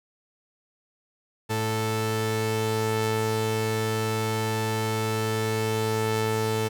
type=tone pair together; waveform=sawtooth; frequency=109.92 / 440 Hz; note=A2 / A4; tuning=-1 / 0 cents; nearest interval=2 octaves; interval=2401 cents; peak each=-23 dBFS; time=1.49-6.69 s; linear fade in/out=20 ms; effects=none